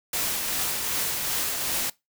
white noise with tremolo, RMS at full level -26 dBFS, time 0.13-1.9 s, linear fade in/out 5 ms, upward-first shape triangle, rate 2.6 Hz, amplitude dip 35%, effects noise-tail reverb RT60 0.2 s tail -22 dB re dry

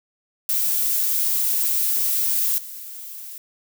violet noise with level steps, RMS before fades -21 / -36 dBFS, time 0.49-3.38 s, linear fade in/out 2 ms, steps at 2.58 s, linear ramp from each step 2 ms, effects none

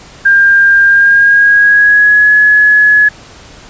sine tone with pitch glide, 1600 to 1695.1 Hz, G6 to G#6, +35 to +35 cents, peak -3 dBFS, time 0.25-3.09 s, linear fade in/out 10 ms, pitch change +100 cents, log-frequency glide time 0.86-2.33 s, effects pink hiss -35 dBFS RMS until 3.69 s + resampled to 16000 Hz

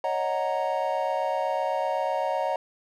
triangle chord, D# minor seventh, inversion third, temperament equal, 554.4 / 622.3 / 740 / 932.3 Hz, C#5 / D#5 / F#5 / A#5, 0 / 0 / 0 / 0 cents, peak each -28 dBFS, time 0.04-2.56 s, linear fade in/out 2 ms, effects none

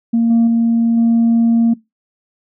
sine tone with level steps, 231 Hz, A#3, 16 cents flat, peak -9 / -6 / -9 / -7 dBFS, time 0.13-1.74 s, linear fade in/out 10 ms, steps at 0.3 / 0.47 / 0.97 s, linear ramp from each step 5 ms, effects noise-tail reverb RT60 0.2 s tail -22 dB re dry + tanh soft clip ceiling -7 dBFS

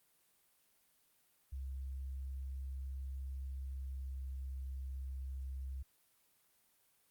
sine tone with pitch glide, 66.7 to 66.24 Hz, C2 to C2, +34 to +22 cents, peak -40 dBFS, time 1.52-5.83 s, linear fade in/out 10 ms, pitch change -12 cents, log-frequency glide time 3.65-4.14 s, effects white hiss -73 dBFS RMS until 7.1 s + Opus 32 kbps

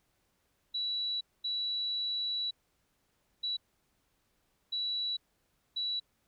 sine tone bursts at uneven times, 3930 Hz, B7, 9 cents flat, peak -31 dBFS, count 5, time 0.74-1.21 / 1.44-2.51 / 3.43-3.57 / 4.72-5.17 / 5.76-6 s, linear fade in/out 10 ms, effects pink hiss -75 dBFS RMS until 6.27 s

